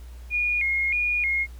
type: tone with vibrato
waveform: sine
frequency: 2291 Hz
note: D7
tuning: 44 cents flat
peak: -21 dBFS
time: 0.3-1.47 s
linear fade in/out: 50 ms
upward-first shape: square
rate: 1.6 Hz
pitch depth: 110 cents each way
effects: added 60 Hz sine -38 dBFS peak until 1.59 s + pink hiss -55 dBFS RMS until 1.59 s